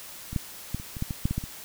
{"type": "clicks", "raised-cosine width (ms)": 5, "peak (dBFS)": [-23, -13, -16, -27, -24, -15, -18, -11, -15, -15, -23], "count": 11, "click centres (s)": [0.33, 0.362, 0.746, 0.799, 0.968, 1.024, 1.108, 1.255, 1.31, 1.38, 1.439], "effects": ["white hiss -43 dBFS RMS until 1.64 s"]}